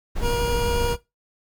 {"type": "noise", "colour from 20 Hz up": "brown", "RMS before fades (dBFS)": -25, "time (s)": [0.15, 0.96], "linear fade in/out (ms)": 20}
{"type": "tone with vibrato", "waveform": "25% pulse", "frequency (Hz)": 475.9, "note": "A#4", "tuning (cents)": 36, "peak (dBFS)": -19, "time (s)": [0.21, 0.97], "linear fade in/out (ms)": 50, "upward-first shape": "triangle", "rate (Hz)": 11, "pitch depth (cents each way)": 9}
{"effects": ["noise-tail reverb RT60 0.2 s tail -18 dB re dry"]}